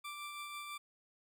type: tone with tremolo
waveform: 20% pulse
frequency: 1174.7 Hz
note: D6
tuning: in tune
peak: -37 dBFS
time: 0.04-0.78 s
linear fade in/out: 10 ms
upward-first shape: triangle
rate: 6.1 Hz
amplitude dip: 35%
effects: none